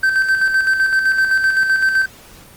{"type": "tone with tremolo", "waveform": "triangle", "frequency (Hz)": 1551, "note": "G6", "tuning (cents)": -19, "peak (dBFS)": -9, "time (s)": [0.03, 2.06], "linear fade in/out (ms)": 5, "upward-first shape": "square", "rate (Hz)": 7.8, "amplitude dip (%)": 45, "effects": ["pink hiss -42 dBFS RMS until 2.56 s", "Opus 24 kbps"]}